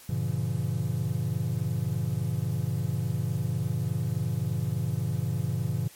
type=chord; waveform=triangle; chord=G diminished seventh; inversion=none; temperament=just; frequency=98 / 117.6 / 141.12 / 169.34 Hz; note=G2 / Bb2 / Db3 / Fb3; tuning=0 / +16 / +31 / +47 cents; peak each=-31 / -28 / -29 / -31 dBFS; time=0.09-5.88 s; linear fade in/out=5 ms; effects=white hiss -51 dBFS RMS until 5.95 s + MP3 64 kbps